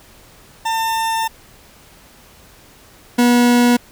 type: tone pair in turn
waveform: 40% pulse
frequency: 899 / 242.3 Hz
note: A5 / B3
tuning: +37 / -33 cents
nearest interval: octave + major seventh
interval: 2270 cents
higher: first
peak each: -16 / -9 dBFS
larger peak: second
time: 0.65-1.28 / 3.18-3.77 s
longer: first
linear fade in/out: 10 ms
effects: pink hiss -46 dBFS RMS until 3.91 s